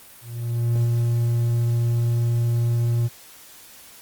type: tone with ADSR envelope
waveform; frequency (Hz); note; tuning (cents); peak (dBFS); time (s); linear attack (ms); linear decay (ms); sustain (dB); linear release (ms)
triangle; 118; A#2; +22; -14; 0.21-3.09; 620; 39; -2; 30
effects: white hiss -46 dBFS RMS until 4.01 s + Opus 32 kbps